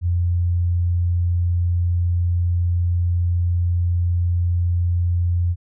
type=tone; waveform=sine; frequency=87.31 Hz; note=F2; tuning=in tune; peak=-16 dBFS; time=0.01-5.56 s; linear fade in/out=50 ms; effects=none